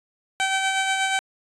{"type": "tone with tremolo", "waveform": "15% pulse", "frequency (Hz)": 770, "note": "G5", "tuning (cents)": -31, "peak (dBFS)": -13, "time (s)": [0.4, 1.19], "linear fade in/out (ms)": 0, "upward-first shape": "sine", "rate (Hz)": 8.3, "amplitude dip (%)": 35, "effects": ["resampled to 24000 Hz"]}